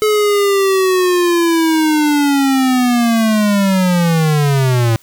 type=linear sweep; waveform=square; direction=down; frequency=429.7 to 111.5 Hz; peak=-11 dBFS; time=0.02-4.96 s; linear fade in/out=0 ms; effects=white hiss -48 dBFS RMS until 5.02 s